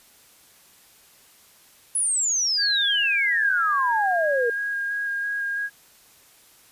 sine exponential sweep, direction down, 10440 to 457.4 Hz, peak -20 dBFS, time 1.95-4.5 s, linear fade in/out 5 ms
sine tone with vibrato, 1632 Hz, G#6, 31 cents flat, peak -24 dBFS, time 2.57-5.7 s, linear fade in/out 50 ms, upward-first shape square, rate 3 Hz, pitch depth 12 cents each way
effects white hiss -54 dBFS RMS until 6.71 s + resampled to 32000 Hz

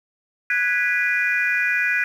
sine chord, G# minor seventh, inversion third, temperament equal with one note detuned, 1480 / 1661.2 / 1975.5 / 2432 Hz, F#6 / G#6 / B6 / D#7, 0 / 0 / 0 / -40 cents, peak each -23 dBFS, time 0.5-2.04 s, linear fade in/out 2 ms, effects tanh soft clip ceiling -9 dBFS + 8-bit

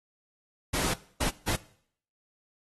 pink noise bursts at uneven times, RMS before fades -29 dBFS, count 3, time 0.73-0.94 / 1.2-1.3 / 1.47-1.56 s, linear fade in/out 10 ms, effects noise-tail reverb RT60 0.6 s tail -19 dB re dry + AAC 32 kbps

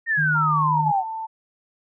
sine exponential sweep, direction down, 1864.7 to 732 Hz, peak -18 dBFS, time 0.06-1.04 s, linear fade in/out 50 ms
sine tone, 153.8 Hz, D#3, 20 cents flat, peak -23 dBFS, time 0.17-0.92 s, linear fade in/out 20 ms
sine tone with pitch glide, 930 to 889.5 Hz, A#5 to A5, -4 to +19 cents, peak -27 dBFS, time 0.34-1.27 s, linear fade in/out 20 ms, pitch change -77 cents, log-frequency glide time 0.44-0.81 s
effects none

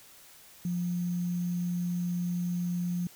sine tone with sample-and-hold, 176 Hz, F3, 14 cents sharp, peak -28 dBFS, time 0.65-3.07 s, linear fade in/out 2 ms, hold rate 6300 Hz, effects white hiss -54 dBFS RMS until 3.15 s

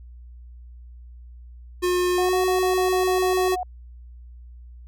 square tone with pitch glide, 359.1 to 371.1 Hz, F4 to F#4, +48 to +5 cents, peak -20 dBFS, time 1.82-3.56 s, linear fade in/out 20 ms, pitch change +57 cents, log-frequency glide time 2.17-2.36 s
sine tone bursts, 729 Hz, F#5, 26 cents flat, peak -25 dBFS, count 10, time 2.18-3.631 s, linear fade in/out 2 ms, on 110 ms, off 39 ms
effects added 60 Hz sine -40 dBFS peak until 4.87 s

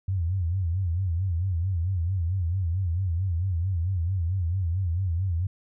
sine tone with vibrato, 89.3 Hz, F2, 39 cents sharp, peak -23 dBFS, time 0.08-5.47 s, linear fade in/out 5 ms, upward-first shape sine, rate 4.5 Hz, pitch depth 150 cents each way, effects none

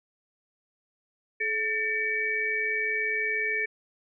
sine tone cluster, 429.7 / 1792 / 2275 Hz, A4 / A6 / C#7, -41 / +31 / +44 cents, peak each -35 / -29 / -28 dBFS, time 1.4-3.66 s, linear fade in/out 10 ms, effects none

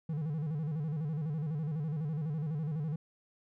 triangle tone with vibrato, 153.3 Hz, D#3, 25 cents flat, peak -30 dBFS, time 0.09-2.96 s, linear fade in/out 5 ms, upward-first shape square, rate 12 Hz, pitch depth 99 cents each way, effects none

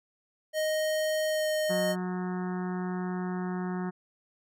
square tone with pitch glide, 622.3 to 618 Hz, D#5 to D#5, 0 to -12 cents, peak -27 dBFS, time 0.53-1.96 s, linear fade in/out 50 ms, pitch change -12 cents, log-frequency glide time 1.28-1.48 s
harmonic tone, 182.1 Hz, F#3, 27 cents flat, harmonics 1 / 2 / 4 / 5 / 6 / 7 / 8 / 9 / 10, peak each -31 / -37 / -43 / -45 / -47 / -48 / -49 / -50 / -51 dBFS, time 1.69-3.91 s, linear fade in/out 20 ms
effects none

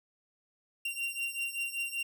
45% pulse beating tone pair, 2762 / 2767.2 Hz, F7 / F7, -20 / -17 cents, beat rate 5.2 Hz, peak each -36 / -37 dBFS, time 0.85-2.03 s, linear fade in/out 5 ms, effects none

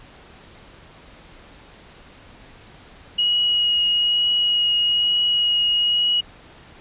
sine tone with vibrato, 2895 Hz, F#7, 38 cents flat, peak -16 dBFS, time 3.18-6.21 s, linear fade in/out 10 ms, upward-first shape triangle, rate 1.1 Hz, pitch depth 10 cents each way, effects pink hiss -46 dBFS RMS until 6.8 s + resampled to 8000 Hz

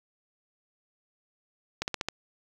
slowing click train, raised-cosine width 0.2 ms, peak -12 dBFS, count 5, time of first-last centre 1.82-2.086 s, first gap 59 ms, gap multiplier 1.08, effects 7-bit

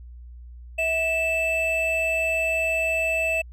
triangle tone pair together, 648.5 / 2637 Hz, E5 / E7, -28 / 0 cents, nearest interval 2 octaves, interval 2428 cents, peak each -24 / -21 dBFS, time 0.78-3.42 s, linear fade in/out 10 ms, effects added 60 Hz sine -39 dBFS peak until 3.52 s

